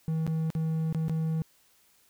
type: tone with dropouts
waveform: triangle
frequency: 160.1 Hz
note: D#3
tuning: 50 cents sharp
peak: -24 dBFS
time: 0.08-1.42 s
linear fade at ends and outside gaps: 0 ms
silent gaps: 0.266-0.276 / 0.503-0.551 / 0.926-0.947 / 1.083-1.096 s
effects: white hiss -64 dBFS RMS until 2.09 s